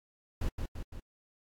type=noise with echo; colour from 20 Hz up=brown; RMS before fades=-31 dBFS; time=0.41-0.49 s; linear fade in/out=5 ms; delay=170 ms; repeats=3; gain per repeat=-4 dB; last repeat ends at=1 s; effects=AAC 64 kbps